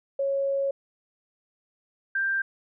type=tone pair in turn; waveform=sine; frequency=551 / 1579.8 Hz; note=C#5 / G6; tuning=-11 / +13 cents; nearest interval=octave + tritone; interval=1824 cents; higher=second; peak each=-23 dBFS; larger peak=neither; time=0.19-0.71 / 2.15-2.42 s; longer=first; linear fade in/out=5 ms; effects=none